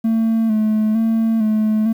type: tone with vibrato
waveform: triangle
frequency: 220.3 Hz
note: A3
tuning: 2 cents sharp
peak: -11 dBFS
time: 0.04-1.93 s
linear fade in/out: 10 ms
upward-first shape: square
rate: 1.1 Hz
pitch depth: 35 cents each way
effects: tanh soft clip ceiling -7 dBFS + 8-bit